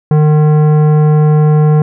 sine tone with tanh clipping, 152 Hz, D#3, 40 cents flat, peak -7 dBFS, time 0.11-1.82 s, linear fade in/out 2 ms, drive 14 dB, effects none

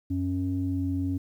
sine tone pair together, 92.08 / 274.9 Hz, F#2 / C#4, -8 / -14 cents, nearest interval octave + perfect fifth, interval 1894 cents, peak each -28 / -27 dBFS, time 0.1-1.18 s, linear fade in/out 10 ms, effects tanh soft clip ceiling -18 dBFS + 10-bit

